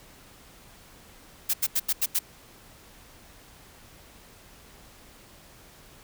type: noise bursts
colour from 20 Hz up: blue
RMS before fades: -24 dBFS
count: 6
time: 1.49-2.192 s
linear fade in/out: 10 ms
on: 47 ms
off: 84 ms
effects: pink hiss -52 dBFS RMS until 6.03 s